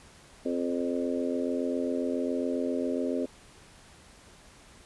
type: harmonic tone with a mistuned harmonic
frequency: 87.31 Hz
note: F2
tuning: in tune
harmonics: 3 / 4 / 5 / 6 / 7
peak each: -30 / -35 / -34 / -36 / -36 dBFS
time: 0.45-3.26 s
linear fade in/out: 10 ms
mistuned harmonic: 7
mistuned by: -17 cents
effects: pink hiss -54 dBFS RMS until 4.85 s + resampled to 24000 Hz